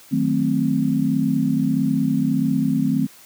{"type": "chord", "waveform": "sine", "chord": "D# diminished seventh", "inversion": "none", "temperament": "equal", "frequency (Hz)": [155.56, 185, 220, 261.6], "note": ["D#3", "F#3", "A3", "C4"], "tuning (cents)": [0, 0, 0, 0], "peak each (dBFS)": [-23, -25, -22, -20], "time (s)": [0.11, 3.07], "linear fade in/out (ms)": 20, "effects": ["white hiss -47 dBFS RMS until 3.25 s", "high-pass 100 Hz 12 dB/octave"]}